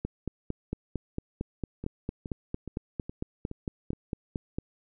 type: two click trains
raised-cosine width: 3 ms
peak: -24 / -18 dBFS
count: 6 / 21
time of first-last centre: 1.84-3.932 / 0.05-4.585 s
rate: 2.39 / 4.41 Hz
effects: none